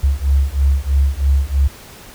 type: beating tone pair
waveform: sine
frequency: 67.6 / 70.7 Hz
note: C#2 / C#2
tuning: -43 / +35 cents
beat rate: 3.1 Hz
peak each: -15 dBFS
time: 0.03-1.68 s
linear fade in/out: 10 ms
effects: pink hiss -39 dBFS RMS until 2.14 s